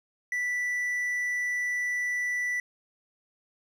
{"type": "tone", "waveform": "triangle", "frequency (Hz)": 1970, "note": "B6", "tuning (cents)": -5, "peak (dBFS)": -25, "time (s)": [0.32, 2.6], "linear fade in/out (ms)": 2, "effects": []}